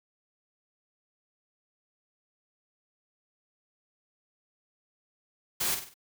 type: noise with echo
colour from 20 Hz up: white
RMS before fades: -29 dBFS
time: 5.6-5.75 s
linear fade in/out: 10 ms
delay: 48 ms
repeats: 4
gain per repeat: -7 dB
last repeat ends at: 5.942 s
effects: none